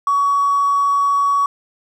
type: tone with hard clipping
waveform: triangle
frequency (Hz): 1127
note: C#6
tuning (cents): +28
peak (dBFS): -13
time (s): 0.07-1.46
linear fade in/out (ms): 2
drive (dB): 3
effects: none